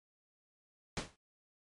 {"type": "noise with exponential decay", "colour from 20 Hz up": "pink", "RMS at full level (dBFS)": -33, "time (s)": [0.97, 1.16], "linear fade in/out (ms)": 1, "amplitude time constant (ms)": 40, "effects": ["low-pass 8000 Hz 12 dB/octave", "MP3 48 kbps"]}